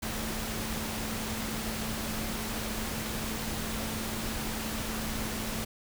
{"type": "tone in noise", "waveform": "sine", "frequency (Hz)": 220, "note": "A3", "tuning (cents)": 0, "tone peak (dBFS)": -38, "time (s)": [0.02, 5.65], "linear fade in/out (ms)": 10, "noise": "pink", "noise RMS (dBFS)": -35, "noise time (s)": [0.02, 5.65], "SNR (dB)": -6, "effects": []}